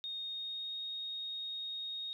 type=tone with pitch glide; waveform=sine; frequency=3706 to 3730 Hz; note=A#7 to A#7; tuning=-11 to 0 cents; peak=-38 dBFS; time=0.04-2.13 s; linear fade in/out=0 ms; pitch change=+11 cents; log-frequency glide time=0.25-0.76 s; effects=12-bit